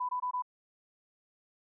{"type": "tone bursts", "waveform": "sine", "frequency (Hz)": 996, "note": "B5", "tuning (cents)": 14, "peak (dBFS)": -30, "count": 4, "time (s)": [0, 0.423], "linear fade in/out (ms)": 10, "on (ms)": 90, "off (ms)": 21, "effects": []}